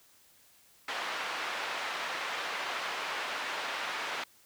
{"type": "band-pass noise", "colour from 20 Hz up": "pink", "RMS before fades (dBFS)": -36, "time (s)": [0.88, 4.24], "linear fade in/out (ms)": 5, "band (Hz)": [840, 3100], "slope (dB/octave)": 12, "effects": ["white hiss -62 dBFS RMS until 4.45 s"]}